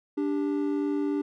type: tone pair together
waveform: triangle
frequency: 291.7 / 394.7 Hz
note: D4 / G4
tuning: -12 / +12 cents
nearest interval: perfect fourth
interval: 524 cents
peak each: -24 / -29 dBFS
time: 0.17-1.22 s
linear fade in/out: 10 ms
effects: none